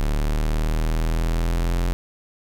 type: exponential sweep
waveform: 45% pulse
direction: up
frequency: 36.71 to 43.65 Hz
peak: -19 dBFS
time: 0-1.93 s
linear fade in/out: 0 ms
effects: none